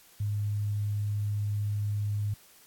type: tone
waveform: sine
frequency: 103.5 Hz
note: G#2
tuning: 5 cents flat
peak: -27 dBFS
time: 0.2-2.34 s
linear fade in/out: 5 ms
effects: white hiss -57 dBFS RMS until 2.66 s + AAC 64 kbps